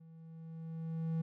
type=tone with level ramp; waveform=triangle; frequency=162.6 Hz; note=E3; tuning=23 cents flat; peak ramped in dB=-52 to -29 dBFS; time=0-1.22 s; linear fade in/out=10 ms; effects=none